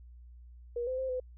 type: tone with pitch steps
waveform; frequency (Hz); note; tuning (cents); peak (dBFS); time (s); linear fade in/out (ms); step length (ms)
sine; 477.9 / 514 / 524 / 507; A#4 / C5 / C5 / B4; +43 / -31 / +2 / +45; -31; 0.76-1.2; 5; 110
effects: added 60 Hz sine -49 dBFS peak until 1.37 s